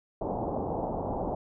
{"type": "low-pass noise", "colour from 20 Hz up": "white", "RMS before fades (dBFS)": -32, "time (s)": [0.21, 1.35], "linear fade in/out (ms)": 5, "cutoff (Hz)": 880, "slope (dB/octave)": 48, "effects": []}